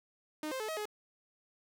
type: tone with pitch steps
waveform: sawtooth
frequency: 306.8 / 524 / 432.5 / 635 / 421.7 Hz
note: D#4 / C5 / A4 / D#5 / G#4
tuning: -24 / +2 / -30 / +35 / +26 cents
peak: -32 dBFS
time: 0.43-0.855 s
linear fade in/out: 2 ms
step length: 85 ms
effects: none